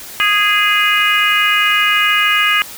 harmonic tone, 413.6 Hz, G#4, 7 cents flat, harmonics 3 / 4 / 5 / 6 / 7, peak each -17 / -17 / -17 / -17 / -17 dBFS, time 0.2-2.62 s, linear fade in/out 0 ms, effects white hiss -32 dBFS RMS until 2.77 s

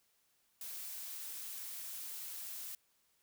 blue noise, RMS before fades -45 dBFS, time 0.61-2.75 s, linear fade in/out 2 ms, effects white hiss -75 dBFS RMS until 3.22 s

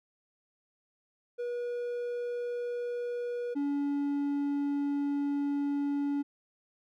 triangle tone pair in turn, 483.1 / 284.7 Hz, B4 / C#4, -38 / +46 cents, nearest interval major sixth, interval 916 cents, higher first, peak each -30 / -26 dBFS, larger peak second, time 1.38-3.55 / 3.55-6.23 s, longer second, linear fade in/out 20 ms, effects none

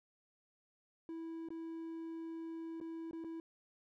triangle tone with dropouts, 327.9 Hz, E4, 9 cents flat, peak -40 dBFS, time 1.09-3.4 s, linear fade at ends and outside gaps 1 ms, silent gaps 1.487-1.504 / 2.802-2.812 / 3.111-3.131 / 3.24-3.246 s, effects none

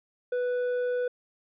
sine tone with hard clipping, 493.9 Hz, B4, in tune, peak -27 dBFS, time 0.32-1.08 s, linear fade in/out 5 ms, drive 5 dB, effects resampled to 8000 Hz

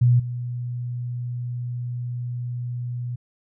sine tone with level steps, 122.1 Hz, B2, 19 cents flat, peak -13 / -26 dBFS, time 0.01-3.16 s, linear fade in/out 10 ms, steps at 0.19 s, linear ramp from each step 10 ms, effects none

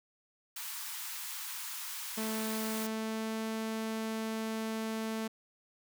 white high-pass noise, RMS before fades -41 dBFS, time 0.56-2.87 s, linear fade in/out 5 ms, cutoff 830 Hz, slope 96 dB/octave
sawtooth tone with pitch glide, 219.7 to 221.5 Hz, A3 to A3, -2 to +12 cents, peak -30 dBFS, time 2.17-5.28 s, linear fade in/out 10 ms, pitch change +14 cents, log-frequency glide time 2.67-3.43 s
effects none

